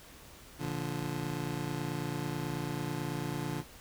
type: chord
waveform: 25% pulse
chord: Bb major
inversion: none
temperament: just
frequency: 116.54 / 145.68 / 174.81 Hz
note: Bb2 / D3 / F3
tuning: 0 / -14 / +2 cents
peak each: -38 / -32 / -37 dBFS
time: 0.58-3.64 s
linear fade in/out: 50 ms
effects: added 60 Hz sine -61 dBFS peak until 3.8 s + pink hiss -53 dBFS RMS until 3.8 s